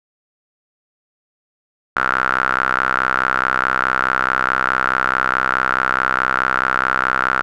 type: tone with band-pass filter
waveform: sawtooth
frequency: 64.7 Hz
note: C2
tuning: 19 cents flat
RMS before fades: -18 dBFS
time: 1.96-7.42 s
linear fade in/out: 0 ms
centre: 1400 Hz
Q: 7.3
effects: none